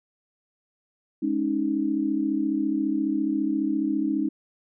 sine chord, Ab suspended fourth, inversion none, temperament just, 207.7 / 276.9 / 311.5 Hz, Ab3 / Db4 / Eb4, 0 / -2 / +2 cents, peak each -30 / -26 / -25 dBFS, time 1.22-4.29 s, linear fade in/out 10 ms, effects none

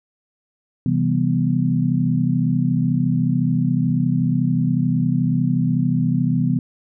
sine chord, C major seventh, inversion none, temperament equal, 130.81 / 164.81 / 196 / 246.9 Hz, C3 / E3 / G3 / B3, 0 / 0 / 0 / 0 cents, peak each -21 / -20 / -25 / -21 dBFS, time 0.86-6.59 s, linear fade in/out 2 ms, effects none

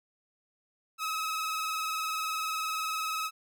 sawtooth tone with vibrato, 1283 Hz, E6, 47 cents flat, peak -27 dBFS, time 0.98-3.31 s, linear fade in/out 50 ms, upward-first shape triangle, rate 20 Hz, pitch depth 54 cents each way, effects none

